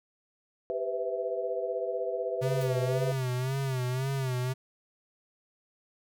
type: chord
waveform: sine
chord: C major seventh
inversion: second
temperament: equal with one note detuned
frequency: 392 / 493.9 / 509.8 / 659.3 Hz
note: G4 / B4 / C5 / E5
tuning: 0 / 0 / -45 / 0 cents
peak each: -36 / -34 / -36 / -34 dBFS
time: 0.7-3.12 s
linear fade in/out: 0 ms
type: tone with vibrato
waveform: square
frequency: 130.81 Hz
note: C3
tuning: in tune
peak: -29 dBFS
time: 2.41-4.54 s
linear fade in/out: 20 ms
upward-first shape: sine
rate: 1.9 Hz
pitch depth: 83 cents each way
type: noise with exponential decay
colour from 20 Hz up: white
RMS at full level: -43 dBFS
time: 2.61-2.78 s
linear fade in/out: 1 ms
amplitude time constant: 35 ms
effects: none